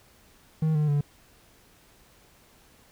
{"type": "tone with pitch steps", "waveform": "triangle", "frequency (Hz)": [157.6, 151.09, 144.85], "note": ["D#3", "D3", "D3"], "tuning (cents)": [23, 49, -24], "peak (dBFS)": -19, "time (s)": [0.62, 1.01], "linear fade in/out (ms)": 5, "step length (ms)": 130, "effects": ["pink hiss -58 dBFS RMS until 2.91 s"]}